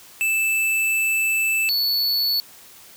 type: tone pair in turn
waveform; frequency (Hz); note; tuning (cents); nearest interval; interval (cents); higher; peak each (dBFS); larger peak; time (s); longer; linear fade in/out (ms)
square; 2637 / 4435; E7 / C#8; 0 / 0; major sixth; 900; second; -19; neither; 0.21-1.69 / 1.69-2.4; first; 0
effects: white hiss -46 dBFS RMS until 2.96 s + high-pass 60 Hz 12 dB/octave